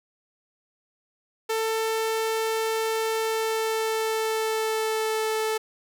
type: tone with pitch glide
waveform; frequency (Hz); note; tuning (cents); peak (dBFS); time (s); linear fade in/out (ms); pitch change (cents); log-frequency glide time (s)
sawtooth; 444.9 to 438; A4 to A4; +19 to -8; -20; 1.49-5.58; 10; -27; 3.17-5.29
effects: none